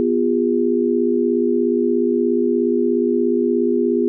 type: chord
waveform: sine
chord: F diminished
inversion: second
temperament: equal with one note detuned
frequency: 246.9 / 349.2 / 406.1 Hz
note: Cb4 / F4 / Ab4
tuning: 0 / 0 / -39 cents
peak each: -19 dBFS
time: 0-4.08 s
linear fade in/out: 0 ms
effects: none